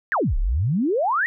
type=exponential two-way sweep; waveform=sine; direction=down then up; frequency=1952 to 30.39 to 1952 Hz; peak=-18 dBFS; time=0.12-1.26 s; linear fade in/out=0 ms; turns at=0.37 s; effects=none